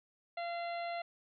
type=harmonic tone; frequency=687 Hz; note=F5; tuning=29 cents flat; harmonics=1 / 2 / 3 / 4 / 5 / 6; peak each=-37 / -49 / -46 / -52 / -56 / -53 dBFS; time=0.37-1.02 s; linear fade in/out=5 ms; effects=none